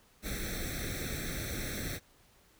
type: noise with comb filter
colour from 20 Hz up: pink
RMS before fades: -37 dBFS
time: 0.22-2 s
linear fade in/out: 50 ms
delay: 0.51 ms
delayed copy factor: +0.95
effects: pink hiss -64 dBFS RMS until 2.59 s